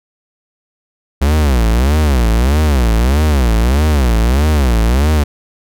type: tone with vibrato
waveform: 45% pulse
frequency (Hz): 65.41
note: C2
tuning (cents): 0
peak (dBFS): -9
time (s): 1.21-5.24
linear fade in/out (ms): 10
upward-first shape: sine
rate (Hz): 1.6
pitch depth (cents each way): 300
effects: none